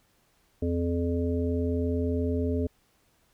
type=harmonic tone; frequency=85.7 Hz; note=F2; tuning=32 cents flat; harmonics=1 / 3 / 5 / 7; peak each=-28 / -29 / -31 / -38 dBFS; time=0.62-2.67 s; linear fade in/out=5 ms; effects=pink hiss -67 dBFS RMS until 3.33 s